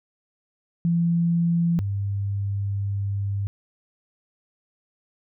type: tone pair in turn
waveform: sine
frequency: 169.8 / 99.8 Hz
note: F3 / G2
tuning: -48 / +32 cents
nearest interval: major sixth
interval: 920 cents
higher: first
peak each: -18 / -23 dBFS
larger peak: first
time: 0.85-1.79 / 1.79-3.47 s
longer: second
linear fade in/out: 0 ms
effects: none